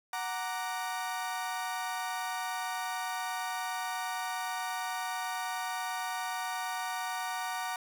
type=chord; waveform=30% pulse; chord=Gb augmented; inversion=none; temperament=equal; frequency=740 / 932.3 / 1174.7 Hz; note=Gb5 / Bb5 / D6; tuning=0 / 0 / 0 cents; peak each=-34 / -35 / -38 dBFS; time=0.13-7.76 s; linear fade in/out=2 ms; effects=none